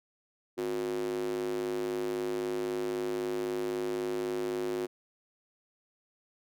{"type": "tone with high-pass filter", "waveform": "square", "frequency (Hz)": 51.91, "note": "G#1", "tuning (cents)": 0, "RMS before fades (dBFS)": -33, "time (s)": [0.57, 4.87], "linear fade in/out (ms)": 20, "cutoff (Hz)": 340, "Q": 6.6, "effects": []}